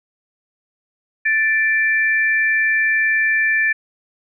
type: tone pair together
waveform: sine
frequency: 1759.8 / 2349 Hz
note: A6 / D7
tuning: 0 / 0 cents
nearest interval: perfect fourth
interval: 500 cents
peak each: -15 / -20 dBFS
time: 1.25-3.73 s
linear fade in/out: 10 ms
effects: none